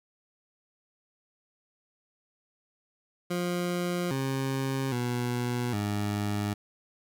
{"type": "tone with pitch steps", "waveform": "20% pulse", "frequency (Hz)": [176.5, 134.4, 122.1, 103.2], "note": ["F3", "C3", "B2", "G#2"], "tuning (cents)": [19, 47, -19, -10], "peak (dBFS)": -23, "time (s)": [3.3, 6.54], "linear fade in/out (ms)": 10, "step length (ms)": 810, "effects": []}